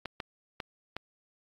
clicks, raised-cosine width 0.3 ms, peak -19 dBFS, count 4, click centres 0.057 / 0.202 / 0.602 / 0.966 s, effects AAC 32 kbps

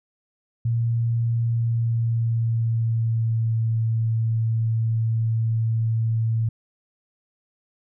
sine tone with pitch glide, 116.3 to 112.92 Hz, A#2 to A2, -4 to +45 cents, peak -19 dBFS, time 0.65-6.49 s, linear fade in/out 5 ms, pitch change -51 cents, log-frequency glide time 1.42-3.62 s, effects none

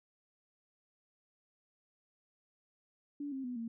sine tone with pitch steps, 287.8 / 267 / 247.7 / 229.8 Hz, D4 / C4 / B3 / A#3, -35 / +35 / +5 / -25 cents, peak -37 dBFS, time 3.2-3.68 s, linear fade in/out 5 ms, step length 120 ms, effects none

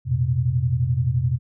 sine chord, F suspended fourth, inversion none, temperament equal with one note detuned, 87.31 / 116.54 / 128.12 Hz, F2 / Bb2 / C3, 0 / 0 / -36 cents, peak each -26 / -24 / -20 dBFS, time 0.05-1.39 s, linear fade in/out 50 ms, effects none

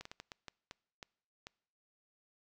slowing click train, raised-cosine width 0.2 ms, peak -28 dBFS, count 9, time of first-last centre 0.01-1.469 s, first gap 44 ms, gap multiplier 1.39, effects noise-tail reverb RT60 0.7 s tail -26 dB re dry

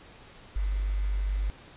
sine tone with quantisation, 49.03 Hz, G1, 1 cent sharp, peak -25 dBFS, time 0.56-1.5 s, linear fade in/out 0 ms, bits 8, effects pink hiss -51 dBFS RMS until 1.76 s + resampled to 8000 Hz

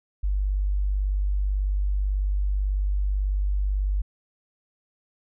sine tone, 49.09 Hz, G1, 3 cents sharp, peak -21 dBFS, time 0.23-4.02 s, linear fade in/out 10 ms, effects none

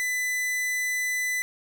45% pulse tone, 2000 Hz, B6, 21 cents sharp, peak -25 dBFS, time 0-1.42 s, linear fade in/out 0 ms, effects none

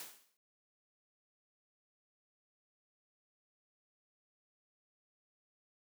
white noise with exponential decay, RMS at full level -44 dBFS, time 0-0.37 s, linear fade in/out 1 ms, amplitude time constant 79 ms, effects high-pass 200 Hz 12 dB/octave

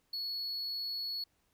triangle tone, 4381 Hz, C#8, 21 cents flat, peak -34 dBFS, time 0.13-1.24 s, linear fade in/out 5 ms, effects pink hiss -75 dBFS RMS until 1.53 s

